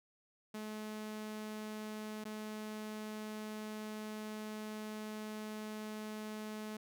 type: tone with dropouts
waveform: sawtooth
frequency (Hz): 214.5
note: A3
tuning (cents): -44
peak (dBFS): -38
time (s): 0.54-6.77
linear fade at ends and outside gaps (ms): 5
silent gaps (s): 2.241-2.252
effects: none